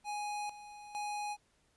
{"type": "tone with tremolo", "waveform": "square", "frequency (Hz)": 830.6, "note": "G#5", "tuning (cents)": 0, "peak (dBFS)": -37, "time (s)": [0.04, 1.37], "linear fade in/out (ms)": 50, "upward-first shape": "square", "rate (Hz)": 1.1, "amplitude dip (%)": 75, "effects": ["pink hiss -72 dBFS RMS until 1.76 s", "resampled to 24000 Hz"]}